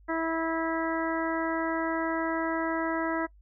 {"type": "harmonic tone", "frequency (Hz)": 326.2, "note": "E4", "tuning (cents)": -18, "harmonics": [1, 2, 3, 4, 5, 6], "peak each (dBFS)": [-30, -33, -35, -36, -37, -38], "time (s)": [0.08, 3.27], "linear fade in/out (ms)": 20, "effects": ["noise-tail reverb RT60 0.1 s tail -23 dB re dry", "added 50 Hz sine -53 dBFS peak until 3.41 s"]}